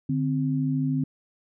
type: tone pair together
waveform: sine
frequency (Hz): 148.22 / 261.6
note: D3 / C4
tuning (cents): +16 / 0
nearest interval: minor seventh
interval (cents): 984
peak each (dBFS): -25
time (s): 0.09-1.04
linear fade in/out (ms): 5
effects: none